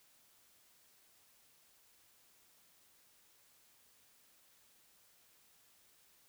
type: silence
effects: white hiss -68 dBFS RMS until 6.28 s